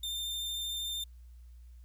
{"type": "tone with vibrato", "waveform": "40% pulse", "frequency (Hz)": 3600, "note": "A7", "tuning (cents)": 39, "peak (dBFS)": -33, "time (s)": [0.03, 1.04], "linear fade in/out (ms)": 5, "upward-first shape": "sine", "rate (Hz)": 13, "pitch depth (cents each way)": 8, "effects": ["added 60 Hz sine -49 dBFS peak until 1.84 s", "white hiss -74 dBFS RMS until 1.84 s"]}